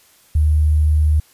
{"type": "tone with sample-and-hold", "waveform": "sine", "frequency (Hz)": 76.2, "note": "D#2", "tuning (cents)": -36, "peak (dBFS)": -11, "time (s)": [0.35, 1.2], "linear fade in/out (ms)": 5, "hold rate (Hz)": 11025, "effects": ["white hiss -52 dBFS RMS until 1.33 s", "resampled to 32000 Hz"]}